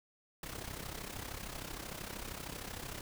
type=noise with amplitude modulation; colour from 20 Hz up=pink; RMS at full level=-41 dBFS; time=0.43-3.01 s; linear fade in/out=2 ms; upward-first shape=sine; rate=33 Hz; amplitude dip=70%; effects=none